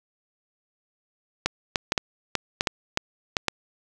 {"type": "clicks", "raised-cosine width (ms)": 0.2, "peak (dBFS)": -4, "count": 10, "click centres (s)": [1.46, 1.758, 1.921, 1.978, 2.353, 2.609, 2.672, 2.974, 3.368, 3.483], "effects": []}